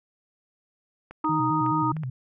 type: clicks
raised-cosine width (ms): 0.5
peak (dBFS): -26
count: 5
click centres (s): 1.11 / 1.246 / 1.663 / 1.967 / 2.035
type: harmonic tone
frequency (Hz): 310.8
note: D#4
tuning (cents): -2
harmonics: 1 / 3 / 4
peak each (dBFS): -26 / -26 / -26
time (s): 1.24-1.92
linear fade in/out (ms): 5
type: tone with vibrato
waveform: sine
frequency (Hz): 141.6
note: C#3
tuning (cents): +37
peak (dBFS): -28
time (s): 1.29-2.1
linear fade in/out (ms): 5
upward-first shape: square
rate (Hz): 4.7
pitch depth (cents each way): 180
effects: none